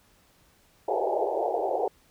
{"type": "band-pass noise", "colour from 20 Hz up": "white", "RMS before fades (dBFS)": -27, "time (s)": [0.88, 1.88], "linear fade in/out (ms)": 5, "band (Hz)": [350, 860], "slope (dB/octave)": 96, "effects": ["pink hiss -62 dBFS RMS until 2.1 s"]}